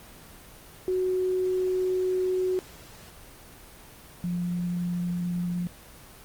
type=tone pair in turn; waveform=sine; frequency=370 / 175.83 Hz; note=F#4 / F3; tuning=0 / +12 cents; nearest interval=octave + minor second; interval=1288 cents; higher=first; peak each=-23 / -26 dBFS; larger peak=first; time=0.88-2.59 / 4.24-5.67 s; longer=first; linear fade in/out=0 ms; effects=pink hiss -48 dBFS RMS until 6.24 s + Opus 24 kbps